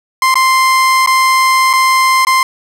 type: tone with dropouts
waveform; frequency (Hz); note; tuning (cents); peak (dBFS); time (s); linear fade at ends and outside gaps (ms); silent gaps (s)
30% pulse; 1046; C6; -1; -5; 0.22-2.43; 2; 0.342-0.355 / 1.062-1.073 / 1.731-1.735 / 2.25-2.269
effects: low-pass 12000 Hz 12 dB/octave + 7-bit